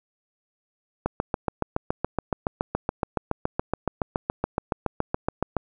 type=click train; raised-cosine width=1 ms; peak=-9 dBFS; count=33; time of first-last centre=1.06-5.567 s; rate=7.1 Hz; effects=none